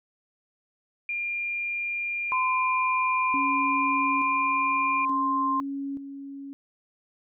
sine tone, 2400 Hz, D7, 37 cents sharp, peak -27 dBFS, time 1.09-5.05 s, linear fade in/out 2 ms
sine tone with pitch glide, 1025 to 1049.6 Hz, C6 to C6, -36 to +5 cents, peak -23 dBFS, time 2.32-5.6 s, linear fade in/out 0 ms, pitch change +41 cents, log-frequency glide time 3.53-5.31 s
sine tone with tremolo, 277.2 Hz, C#4, in tune, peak -29 dBFS, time 3.34-6.53 s, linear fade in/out 0 ms, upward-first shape square, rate 0.57 Hz, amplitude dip 55%
effects none

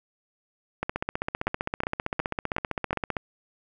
two click trains, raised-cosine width 0.5 ms, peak -10 / -12 dBFS, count 5 / 37, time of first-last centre 1.47-2.93 / 0.83-3.168 s, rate 2.74 / 15.4 Hz, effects none

